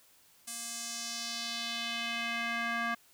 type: tone with band-pass filter sweep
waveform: square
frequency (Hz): 233.1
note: A#3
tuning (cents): 0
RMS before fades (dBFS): -36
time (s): 0.47-2.95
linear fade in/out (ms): 10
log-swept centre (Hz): 8900 to 1500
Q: 1.8
effects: white hiss -63 dBFS RMS until 3.13 s